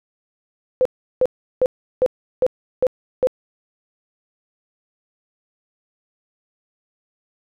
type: tone bursts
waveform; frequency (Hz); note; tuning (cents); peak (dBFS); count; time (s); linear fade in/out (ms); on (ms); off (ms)
sine; 510; C5; -44; -12; 7; 0.81-3.271; 0; 43; 360
effects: none